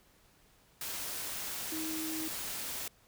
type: tone in noise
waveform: sine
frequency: 317.3 Hz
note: D#4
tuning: 34 cents sharp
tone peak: -37 dBFS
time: 1.72-2.28 s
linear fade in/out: 2 ms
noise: white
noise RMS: -39 dBFS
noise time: 0.81-2.88 s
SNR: -1 dB
effects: pink hiss -65 dBFS RMS until 3.07 s